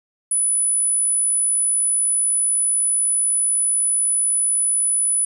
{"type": "tone", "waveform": "sine", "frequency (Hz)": 9956, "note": "D#9", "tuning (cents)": 0, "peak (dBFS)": -16, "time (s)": [0.31, 5.25], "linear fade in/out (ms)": 5, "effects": []}